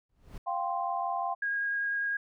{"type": "noise with exponential growth", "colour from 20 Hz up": "brown", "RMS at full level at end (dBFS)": -38, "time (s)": [0.09, 0.38], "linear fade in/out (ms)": 5, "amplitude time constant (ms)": 61}
{"type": "chord", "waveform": "sine", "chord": "F suspended second", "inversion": "none", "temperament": "equal", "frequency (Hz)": [698.5, 784, 1046.5], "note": ["F5", "G5", "C6"], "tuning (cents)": [0, 0, 0], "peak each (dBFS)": [-33, -33, -34], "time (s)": [0.46, 1.35], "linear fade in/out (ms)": 20}
{"type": "tone with vibrato", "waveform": "sine", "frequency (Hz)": 1634, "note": "G#6", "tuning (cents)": -29, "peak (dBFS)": -28, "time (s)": [1.42, 2.17], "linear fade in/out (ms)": 5, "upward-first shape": "triangle", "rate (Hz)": 10, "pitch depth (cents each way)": 10}
{"effects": []}